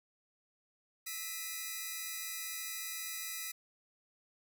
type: tone cluster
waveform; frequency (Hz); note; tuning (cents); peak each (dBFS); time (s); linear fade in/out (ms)
5% pulse; 1305 / 1918 / 2005 / 2441; E6 / A#6 / B6 / D#7; -18 / +49 / +26 / -34; -37 / -37 / -32 / -35; 1.06-3.52; 10
effects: none